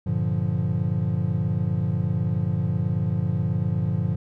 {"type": "chord", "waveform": "triangle", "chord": "G minor seventh", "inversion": "none", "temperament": "equal", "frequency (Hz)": [98, 116.54, 146.83, 174.61], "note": ["G2", "Bb2", "D3", "F3"], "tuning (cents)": [0, 0, 0, 0], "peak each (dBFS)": -25, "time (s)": [0.06, 4.16], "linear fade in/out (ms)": 10, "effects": []}